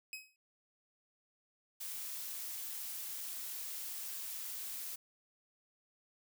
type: tone with exponential decay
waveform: sawtooth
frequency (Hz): 2541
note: D#7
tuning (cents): +36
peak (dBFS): -36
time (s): 0.13-0.36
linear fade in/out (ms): 1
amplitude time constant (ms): 50
type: noise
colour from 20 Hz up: blue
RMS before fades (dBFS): -43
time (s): 1.8-4.96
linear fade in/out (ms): 10
effects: none